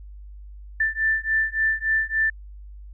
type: beating tone pair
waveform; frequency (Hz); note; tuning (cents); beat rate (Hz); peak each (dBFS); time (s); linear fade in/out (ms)
sine; 1769 / 1772.5; A6 / A6; +9 / +12; 3.5; -23; 0.8-2.3; 5
effects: added 50 Hz sine -38 dBFS peak until 2.93 s